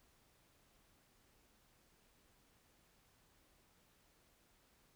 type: silence
effects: pink hiss -72 dBFS RMS until 4.95 s